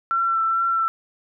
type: tone with vibrato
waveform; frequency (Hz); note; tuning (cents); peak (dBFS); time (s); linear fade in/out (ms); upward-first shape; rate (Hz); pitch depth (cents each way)
sine; 1346; E6; +36; -18; 0.11-0.88; 0; sine; 2.3; 17
effects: none